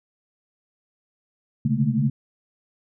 sine tone cluster, 129.2 / 140.9 / 146.2 / 213 / 225.6 Hz, C3 / C#3 / D3 / G#3 / A3, -21 / +29 / -7 / +44 / +44 cents, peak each -26 / -24 / -29 / -25 / -24 dBFS, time 1.65-2.1 s, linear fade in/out 5 ms, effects none

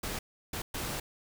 pink noise bursts at uneven times, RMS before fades -36 dBFS, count 3, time 0.03-0.19 / 0.53-0.62 / 0.74-1 s, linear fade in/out 5 ms, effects none

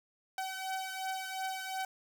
sawtooth beating tone pair, 760 / 762.8 Hz, F#5 / G5, +46 / -47 cents, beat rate 2.8 Hz, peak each -34 / -37 dBFS, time 0.38-1.85 s, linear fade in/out 2 ms, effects none

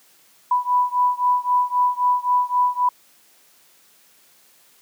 sine beating tone pair, 987.8 / 991.6 Hz, B5 / B5, 0 / +7 cents, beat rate 3.8 Hz, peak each -19 / -20 dBFS, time 0.51-2.89 s, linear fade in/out 5 ms, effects white hiss -55 dBFS RMS until 4.81 s + high-pass 150 Hz 12 dB/octave

